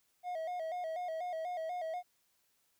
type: tone with vibrato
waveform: triangle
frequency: 680 Hz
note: F5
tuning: 46 cents flat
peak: -34 dBFS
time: 0.23-2.03 s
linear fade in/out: 50 ms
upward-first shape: square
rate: 4.1 Hz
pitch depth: 95 cents each way
effects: white hiss -75 dBFS RMS until 2.79 s